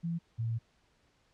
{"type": "tone pair in turn", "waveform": "sine", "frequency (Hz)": [168.3, 114.28], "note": ["E3", "A#2"], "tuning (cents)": [36, -34], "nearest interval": "perfect fifth", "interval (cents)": 670, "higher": "first", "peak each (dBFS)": [-31, -30], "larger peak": "second", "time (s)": [[0.03, 0.19], [0.38, 0.59]], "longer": "second", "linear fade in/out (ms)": 20, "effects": ["pink hiss -70 dBFS RMS until 1.33 s", "low-pass 6000 Hz 12 dB/octave"]}